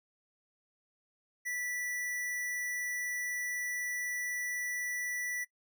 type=tone; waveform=square; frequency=1964 Hz; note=B6; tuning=10 cents flat; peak=-35 dBFS; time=1.45-5.45 s; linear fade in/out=20 ms; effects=noise-tail reverb RT60 0.1 s tail -19 dB re dry